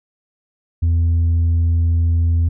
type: tone with tanh clipping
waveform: triangle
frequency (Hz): 83.6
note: E2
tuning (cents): +25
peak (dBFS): -13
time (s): 0.82-2.49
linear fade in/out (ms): 10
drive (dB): 7
effects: none